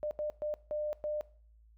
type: tone bursts at uneven times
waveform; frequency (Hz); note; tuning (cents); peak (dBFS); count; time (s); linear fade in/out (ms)
sine; 601; D5; +40; -32; 5; 0.03-0.11 / 0.19-0.3 / 0.42-0.54 / 0.71-0.93 / 1.04-1.21; 0
effects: noise-tail reverb RT60 0.5 s tail -20 dB re dry + added 55 Hz sine -58 dBFS peak until 1.77 s